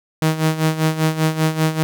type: tone with tremolo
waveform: sawtooth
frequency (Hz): 158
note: D#3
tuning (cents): +27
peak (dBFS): -9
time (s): 0.22-1.83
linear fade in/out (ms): 0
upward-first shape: sine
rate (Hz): 5.1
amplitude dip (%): 75
effects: none